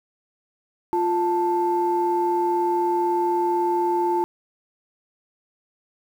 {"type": "tone pair together", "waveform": "sine", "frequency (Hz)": [350, 882], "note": ["F4", "A5"], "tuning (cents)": [4, 4], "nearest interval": "octave + major third", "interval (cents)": 1600, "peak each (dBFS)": -21, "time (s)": [0.93, 4.24], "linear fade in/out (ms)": 0, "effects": ["tanh soft clip ceiling -11 dBFS", "8-bit"]}